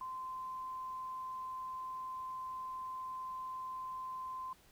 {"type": "tone", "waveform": "sine", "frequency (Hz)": 1035, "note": "C6", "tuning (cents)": -19, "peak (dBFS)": -40, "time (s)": [0.01, 4.53], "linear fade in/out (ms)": 2, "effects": ["pink hiss -65 dBFS RMS until 4.71 s"]}